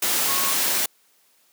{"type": "tone in noise", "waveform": "sine", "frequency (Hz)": 1096, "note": "C#6", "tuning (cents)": -20, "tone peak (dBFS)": -29, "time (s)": [0.28, 0.53], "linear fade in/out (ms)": 5, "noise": "white", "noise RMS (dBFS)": -22, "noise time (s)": [0.02, 0.86], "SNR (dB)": -10, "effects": ["white hiss -61 dBFS RMS until 1.52 s", "high-pass 200 Hz 12 dB/octave"]}